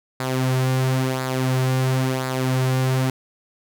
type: tone with flanger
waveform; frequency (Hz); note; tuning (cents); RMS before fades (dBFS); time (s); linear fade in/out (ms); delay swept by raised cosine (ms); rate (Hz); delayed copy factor
sawtooth; 130; C3; -11; -21; 0.2-3.1; 2; 0.33 to 4.63; 0.97; -0.55
effects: none